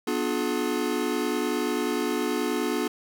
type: chord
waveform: square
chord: B diminished seventh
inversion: none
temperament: just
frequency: 246.9 / 296.3 / 355.6 / 426.7 Hz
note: B3 / D4 / F4 / Ab4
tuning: 0 / +15 / +31 / +47 cents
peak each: -31 dBFS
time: 0.07-2.88 s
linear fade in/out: 5 ms
effects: none